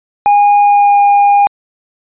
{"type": "tone with pitch glide", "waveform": "triangle", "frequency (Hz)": [819, 811], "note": ["G#5", "G#5"], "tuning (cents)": [-24, -41], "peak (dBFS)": -3, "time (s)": [0.26, 1.47], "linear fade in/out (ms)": 0, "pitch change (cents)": -17, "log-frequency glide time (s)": [0.6, 1], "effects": ["resampled to 8000 Hz"]}